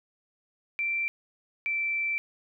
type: tone pair in turn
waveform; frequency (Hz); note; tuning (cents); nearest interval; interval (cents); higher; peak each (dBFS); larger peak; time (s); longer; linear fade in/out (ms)
sine; 2349 / 2335; D7 / D7; 0 / -11; unison; 11; first; -26; neither; 0.79-1.08 / 1.66-2.18; second; 0
effects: none